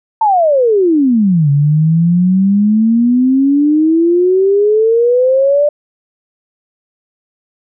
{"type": "exponential two-way sweep", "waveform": "sine", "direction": "down then up", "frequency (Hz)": [907, 140.2, 595], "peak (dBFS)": -7, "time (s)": [0.21, 5.69], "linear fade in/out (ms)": 5, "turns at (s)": 1.5, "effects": []}